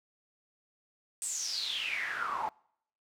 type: noise with band-pass filter sweep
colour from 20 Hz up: pink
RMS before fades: -35 dBFS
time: 1.22-2.49 s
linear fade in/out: 0 ms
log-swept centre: 8600 to 840 Hz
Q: 9.8
effects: noise-tail reverb RT60 0.7 s tail -26 dB re dry